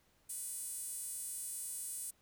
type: tone with high-pass filter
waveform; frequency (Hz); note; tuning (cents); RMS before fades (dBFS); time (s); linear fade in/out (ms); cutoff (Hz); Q
sawtooth; 493.9; B4; 0; -43; 0.29-2.11; 10; 9400; 4.3
effects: pink hiss -72 dBFS RMS until 2.21 s